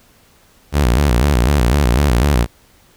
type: tone with vibrato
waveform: sawtooth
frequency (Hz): 65.41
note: C2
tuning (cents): 0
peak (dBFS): -7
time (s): 0.72-2.47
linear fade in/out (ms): 50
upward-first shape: square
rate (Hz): 4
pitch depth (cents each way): 180
effects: pink hiss -51 dBFS RMS until 2.96 s

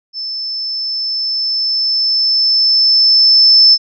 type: tone with level ramp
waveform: sine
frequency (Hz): 5274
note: E8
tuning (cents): 0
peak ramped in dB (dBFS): -20 to -3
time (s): 0.13-3.78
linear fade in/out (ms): 50
effects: none

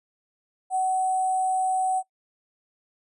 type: tone with sample-and-hold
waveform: sine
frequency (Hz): 750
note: F#5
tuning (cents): +23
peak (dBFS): -21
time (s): 0.7-2.03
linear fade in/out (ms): 50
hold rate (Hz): 8820
effects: noise-tail reverb RT60 0.1 s tail -20 dB re dry + resampled to 32000 Hz

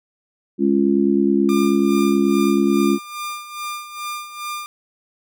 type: chord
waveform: sine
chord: Db major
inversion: second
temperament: just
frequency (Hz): 207.9 / 277.2 / 346.5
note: Ab3 / Db4 / F4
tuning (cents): +2 / 0 / -14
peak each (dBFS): -18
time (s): 0.58-2.99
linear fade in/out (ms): 50
type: tone with tremolo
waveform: sawtooth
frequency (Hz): 1199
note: D6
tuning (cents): +36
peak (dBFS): -21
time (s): 1.49-4.66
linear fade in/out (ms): 0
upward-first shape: sine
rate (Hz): 2.4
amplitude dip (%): 70
effects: none

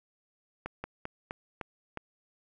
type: slowing click train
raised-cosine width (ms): 0.5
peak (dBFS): -21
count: 6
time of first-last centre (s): 0.66-1.973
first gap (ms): 180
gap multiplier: 1.19
effects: none

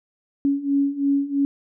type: beating tone pair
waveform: sine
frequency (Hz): 278 / 281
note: C#4 / C#4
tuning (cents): +5 / +24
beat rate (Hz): 3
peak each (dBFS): -23 / -20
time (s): 0.45-1.45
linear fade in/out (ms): 0
effects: none

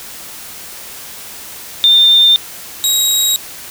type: tone pair in turn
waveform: sine / 20% pulse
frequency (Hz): 3605 / 3817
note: A7 / A#7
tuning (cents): +41 / +40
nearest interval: minor second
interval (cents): 99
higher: second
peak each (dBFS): -5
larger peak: neither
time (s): 1.84-2.36 / 2.84-3.36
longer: neither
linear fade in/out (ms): 0
effects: white hiss -31 dBFS RMS until 3.7 s

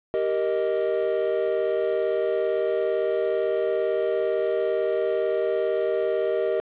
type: chord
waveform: triangle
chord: Eb major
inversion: first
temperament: just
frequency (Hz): 388.9 / 466.7 / 622.3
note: G4 / Bb4 / Eb5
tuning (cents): -14 / +2 / 0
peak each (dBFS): -24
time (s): 0.14-6.6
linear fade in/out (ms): 0
effects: resampled to 8000 Hz + 8-bit

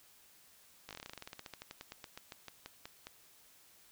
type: slowing click train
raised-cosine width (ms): 0.2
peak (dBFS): -28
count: 28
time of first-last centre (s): 0.89-3.07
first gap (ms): 18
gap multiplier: 1.1
effects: white hiss -63 dBFS RMS until 3.91 s

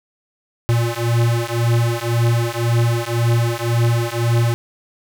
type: beating tone pair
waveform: square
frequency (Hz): 116.54 / 118.44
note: A#2 / A#2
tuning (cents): 0 / +28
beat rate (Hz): 1.9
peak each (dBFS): -19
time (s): 0.69-4.54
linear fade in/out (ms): 0
effects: none

